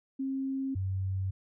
sine tone pair in turn, 268.2 / 95.29 Hz, C4 / G2, +43 / -49 cents, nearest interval octave + tritone, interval 1792 cents, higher first, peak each -30 / -29 dBFS, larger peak second, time 0.19-0.75 / 0.75-1.31 s, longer neither, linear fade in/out 10 ms, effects none

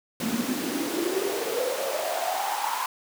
pink noise with high-pass filter sweep, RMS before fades -28 dBFS, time 0.2-2.86 s, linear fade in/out 2 ms, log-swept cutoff 210 to 1000 Hz, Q 9.2, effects none

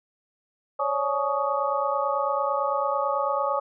sine tone cluster, 547 / 576 / 850 / 1123 / 1242 Hz, C#5 / D5 / G#5 / C#6 / D#6, -23 / -34 / +40 / +22 / -3 cents, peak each -29 dBFS, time 0.79-3.6 s, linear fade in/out 10 ms, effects none

